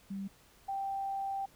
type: tone pair in turn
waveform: sine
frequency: 196 / 784 Hz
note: G3 / G5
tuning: 0 / 0 cents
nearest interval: 2 octaves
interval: 2400 cents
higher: second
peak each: -36 / -33 dBFS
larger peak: second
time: 0.1-0.28 / 0.68-1.46 s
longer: second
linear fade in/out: 10 ms
effects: pink hiss -62 dBFS RMS until 1.55 s